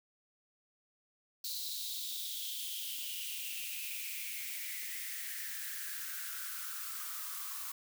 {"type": "noise with high-pass filter sweep", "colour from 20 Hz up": "blue", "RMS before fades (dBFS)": -41, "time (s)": [1.44, 7.72], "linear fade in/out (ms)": 5, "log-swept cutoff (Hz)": [4200, 1100], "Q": 6.4, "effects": []}